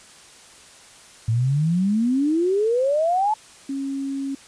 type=exponential sweep; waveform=sine; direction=up; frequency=108.7 to 880 Hz; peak=-17 dBFS; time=1.28-3.34 s; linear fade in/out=5 ms
type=tone; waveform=sine; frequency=273.9 Hz; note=C#4; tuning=21 cents flat; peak=-24 dBFS; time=3.69-4.35 s; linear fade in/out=5 ms
effects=white hiss -47 dBFS RMS until 4.47 s + resampled to 22050 Hz